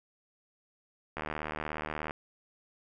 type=click train; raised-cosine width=0.5 ms; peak=-20 dBFS; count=73; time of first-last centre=1.17-2.109 s; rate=76.7 Hz; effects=none